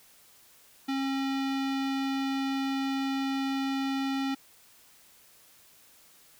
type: tone with low-pass filter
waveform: square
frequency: 270.6 Hz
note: C#4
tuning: 42 cents flat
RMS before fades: -30 dBFS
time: 0.88-4.35 s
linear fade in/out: 10 ms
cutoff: 4000 Hz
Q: 1.5
effects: white hiss -58 dBFS RMS until 6.39 s

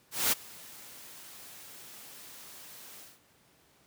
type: noise with ADSR envelope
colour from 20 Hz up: white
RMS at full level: -25 dBFS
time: 0.11-3.2 s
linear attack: 210 ms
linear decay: 20 ms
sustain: -24 dB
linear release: 200 ms
effects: pink hiss -64 dBFS RMS until 3.86 s + high-pass 100 Hz 12 dB/octave

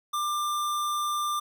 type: tone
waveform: square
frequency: 1190 Hz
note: D6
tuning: 22 cents sharp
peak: -27 dBFS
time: 0.13-1.4 s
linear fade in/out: 10 ms
effects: none

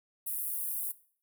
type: high-pass noise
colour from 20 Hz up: pink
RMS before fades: -35 dBFS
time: 0.26-0.92 s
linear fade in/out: 10 ms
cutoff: 10000 Hz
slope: 48 dB/octave
effects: noise-tail reverb RT60 0.5 s tail -18 dB re dry

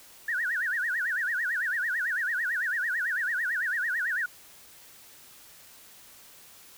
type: tone with vibrato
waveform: sine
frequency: 1661.2 Hz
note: G#6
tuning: in tune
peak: -26 dBFS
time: 0.28-4.26 s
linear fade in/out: 5 ms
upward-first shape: sine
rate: 9 Hz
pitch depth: 240 cents each way
effects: white hiss -52 dBFS RMS until 6.77 s

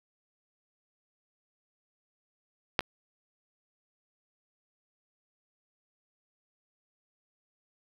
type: clicks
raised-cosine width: 0.3 ms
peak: -7 / -25 dBFS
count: 2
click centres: 2.792 / 2.807 s
effects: 7-bit

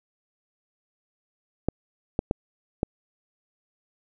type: clicks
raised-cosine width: 2 ms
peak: -9 dBFS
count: 4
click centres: 1.686 / 2.191 / 2.311 / 2.831 s
effects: none

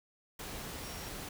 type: tone in noise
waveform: sine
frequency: 5590 Hz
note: F8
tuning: 1 cent sharp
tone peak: -52 dBFS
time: 0.83-1.09 s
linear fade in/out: 5 ms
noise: pink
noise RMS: -43 dBFS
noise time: 0.39-1.29 s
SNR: -12 dB
effects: none

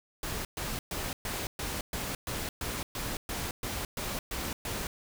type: noise bursts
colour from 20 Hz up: pink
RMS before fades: -35 dBFS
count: 14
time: 0.23-4.87 s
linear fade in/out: 2 ms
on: 220 ms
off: 120 ms
effects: none

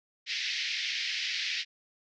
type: band-pass noise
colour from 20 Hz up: pink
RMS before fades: -33 dBFS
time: 0.26-1.65 s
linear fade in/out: 50 ms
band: 1900 to 5400 Hz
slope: 48 dB/octave
effects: none

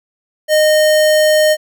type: tone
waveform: square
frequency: 615 Hz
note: D#5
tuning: 20 cents flat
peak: -9 dBFS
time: 0.48-1.57 s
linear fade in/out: 50 ms
effects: none

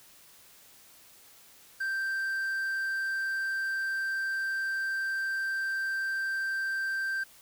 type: tone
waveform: triangle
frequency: 1568 Hz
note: G6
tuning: in tune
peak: -27 dBFS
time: 1.8-7.24 s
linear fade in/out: 10 ms
effects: white hiss -56 dBFS RMS until 7.41 s

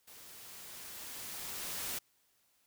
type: noise with level ramp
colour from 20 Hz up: white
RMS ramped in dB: -54 to -38 dBFS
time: 0.07-1.99 s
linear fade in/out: 10 ms
effects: white hiss -73 dBFS RMS until 2.66 s

